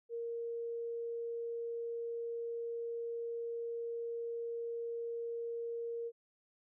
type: tone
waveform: sine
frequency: 466.2 Hz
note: A#4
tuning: in tune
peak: -37 dBFS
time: 0.09-6.12 s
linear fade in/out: 50 ms
effects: none